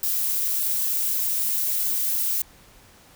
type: noise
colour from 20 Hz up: violet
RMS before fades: -24 dBFS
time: 0.03-2.42 s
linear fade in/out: 2 ms
effects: pink hiss -52 dBFS RMS until 3.15 s